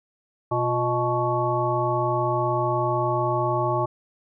harmonic tone with a mistuned harmonic, 123.47 Hz, B2, in tune, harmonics 1 / 3 / 5 / 7 / 9, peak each -27 / -27 / -27 / -27 / -27 dBFS, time 0.51-3.86 s, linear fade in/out 10 ms, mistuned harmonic 3, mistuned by -76 cents, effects none

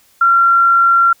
sine tone, 1371 Hz, F6, 32 cents flat, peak -7 dBFS, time 0.21-1.13 s, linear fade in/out 5 ms, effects white hiss -52 dBFS RMS until 1.2 s

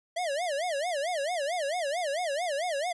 square tone with vibrato, 634 Hz, D#5, 32 cents sharp, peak -29 dBFS, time 0.16-2.93 s, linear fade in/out 10 ms, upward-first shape sine, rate 4.5 Hz, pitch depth 250 cents each way, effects resampled to 24000 Hz

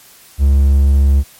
triangle tone, 69.3 Hz, C#2, in tune, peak -5 dBFS, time 0.38-1.24 s, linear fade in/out 50 ms, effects white hiss -43 dBFS RMS until 1.39 s + MP3 64 kbps

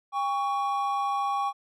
triangle tone pair together, 803.2 / 1118 Hz, G5 / C#6, +42 / +14 cents, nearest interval tritone, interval 572 cents, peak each -26 dBFS, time 0.12-1.53 s, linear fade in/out 50 ms, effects none

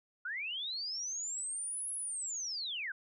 sine linear two-way sweep, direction up then down, 1390 to 10800 to 1462 Hz, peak -36 dBFS, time 0.25-2.92 s, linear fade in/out 5 ms, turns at 1.92 s, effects none

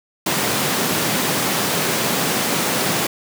pink high-pass noise, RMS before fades -20 dBFS, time 0.26-3.07 s, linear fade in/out 5 ms, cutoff 140 Hz, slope 24 dB/octave, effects none

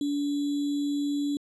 sine tone with sample-and-hold, 287.6 Hz, D4, 36 cents flat, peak -25 dBFS, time 0.01-1.37 s, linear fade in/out 2 ms, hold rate 3675 Hz, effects low-pass 9000 Hz 12 dB/octave

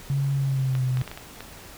sine tone with pitch glide, 138.6 to 127.83 Hz, C#3 to C3, 0 to -40 cents, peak -21 dBFS, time 0.1-1.02 s, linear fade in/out 0 ms, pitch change -140 cents, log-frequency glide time 0.34-0.87 s
clicks, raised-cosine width 0.3 ms, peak -20 dBFS, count 7, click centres 0.752 / 0.972 / 1.014 / 1.077 / 1.115 / 1.175 / 1.406 s
effects pink hiss -44 dBFS RMS until 1.77 s

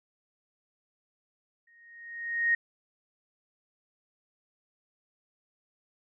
sine tone with exponential growth, 1864.7 Hz, A#6, in tune, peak -20 dBFS, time 1.67-2.55 s, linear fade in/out 5 ms, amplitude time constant 190 ms, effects none

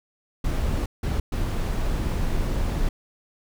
brown noise bursts at uneven times, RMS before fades -24 dBFS, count 3, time 0.44-0.86 / 1.03-1.2 / 1.32-2.89 s, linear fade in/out 5 ms, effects none

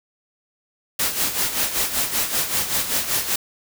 white noise with tremolo, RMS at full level -20 dBFS, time 0.99-3.36 s, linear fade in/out 5 ms, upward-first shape sine, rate 5.2 Hz, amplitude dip 65%, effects none

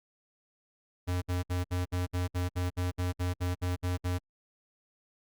square tone bursts, 89.6 Hz, F2, 45 cents sharp, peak -29 dBFS, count 15, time 1.07-4.188 s, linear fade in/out 20 ms, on 150 ms, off 62 ms, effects Opus 48 kbps

